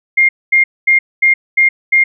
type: tone bursts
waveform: sine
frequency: 2121 Hz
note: C7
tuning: 23 cents sharp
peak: -6 dBFS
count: 6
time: 0.17-2.04 s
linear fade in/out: 10 ms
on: 120 ms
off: 230 ms
effects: none